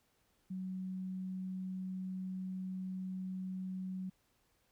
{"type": "tone", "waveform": "sine", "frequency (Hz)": 186.7, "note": "F#3", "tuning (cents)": 16, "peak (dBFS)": -38, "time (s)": [0.5, 4.1], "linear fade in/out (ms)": 10, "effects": ["pink hiss -75 dBFS RMS until 4.71 s"]}